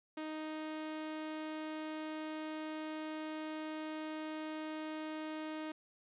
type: tone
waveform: sawtooth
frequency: 311.1 Hz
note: D#4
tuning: in tune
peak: -36 dBFS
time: 0.17-5.72 s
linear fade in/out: 5 ms
effects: resampled to 8000 Hz + 12-bit